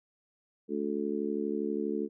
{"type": "harmonic tone", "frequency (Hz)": 72.4, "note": "D2", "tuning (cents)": -24, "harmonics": [3, 4, 5, 6], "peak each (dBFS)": [-35, -35, -35, -35], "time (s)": [0.68, 2.09], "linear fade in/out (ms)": 50, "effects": []}